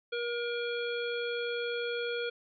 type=harmonic tone; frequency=475.8 Hz; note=A#4; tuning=35 cents sharp; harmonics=1 / 3 / 5 / 7 / 9; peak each=-33 / -38 / -42 / -41 / -49 dBFS; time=0.12-2.3 s; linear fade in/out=10 ms; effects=none